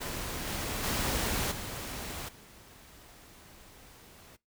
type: noise with level steps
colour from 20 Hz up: pink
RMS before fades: -37 / -35 / -31 / -39 / -54 dBFS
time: 0-4.37 s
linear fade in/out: 20 ms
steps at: 0.47 / 0.83 / 1.51 / 2.28 s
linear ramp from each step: 10 ms
effects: noise-tail reverb RT60 0.2 s tail -21 dB re dry